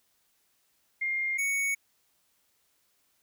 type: tone pair in turn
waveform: sine / square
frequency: 2118 / 2225 Hz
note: C7 / C#7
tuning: +21 / +6 cents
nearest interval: minor second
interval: 85 cents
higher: second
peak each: -27 dBFS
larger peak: neither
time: 1.01-1.38 / 1.38-1.75 s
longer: neither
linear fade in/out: 10 ms
effects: white hiss -71 dBFS RMS until 3.22 s